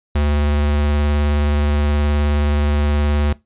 square tone with vibrato, 73.4 Hz, D2, in tune, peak -15 dBFS, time 0.15-3.33 s, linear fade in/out 5 ms, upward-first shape square, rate 19 Hz, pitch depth 13 cents each way, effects noise-tail reverb RT60 0.2 s tail -20 dB re dry + resampled to 8000 Hz

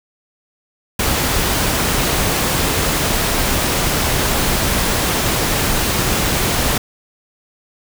pink noise, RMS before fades -17 dBFS, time 0.99-6.78 s, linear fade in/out 5 ms, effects none

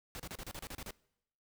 pink noise bursts, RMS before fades -44 dBFS, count 10, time 0.15-0.907 s, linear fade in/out 0 ms, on 46 ms, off 33 ms, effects noise-tail reverb RT60 0.8 s tail -23 dB re dry

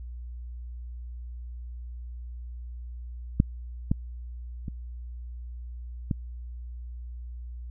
clicks, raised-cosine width 5 ms, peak -6 / -10 / -21 / -13 dBFS, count 4, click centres 3.401 / 3.915 / 4.682 / 6.112 s, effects added 60 Hz sine -36 dBFS peak until 7.7 s

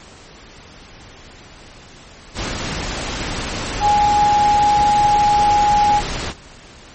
sine tone in noise, 830.6 Hz, G#5, in tune, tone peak -11 dBFS, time 3.8-6.02 s, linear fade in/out 50 ms, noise pink, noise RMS -24 dBFS, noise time 2.34-6.34 s, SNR +10 dB, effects pink hiss -41 dBFS RMS until 6.94 s + MP3 32 kbps

